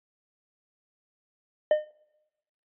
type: tone with exponential decay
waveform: triangle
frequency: 609 Hz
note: D#5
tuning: 37 cents flat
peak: -13 dBFS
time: 1.71-1.91 s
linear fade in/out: 2 ms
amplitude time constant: 42 ms
effects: noise-tail reverb RT60 1.0 s tail -26 dB re dry + resampled to 8000 Hz